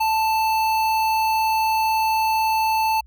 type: tone with notch filter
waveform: square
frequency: 882 Hz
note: A5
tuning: 4 cents sharp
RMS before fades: -20 dBFS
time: 0-3.01 s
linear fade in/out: 10 ms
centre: 7600 Hz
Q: 1.2
effects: added 60 Hz sine -45 dBFS peak until 3.06 s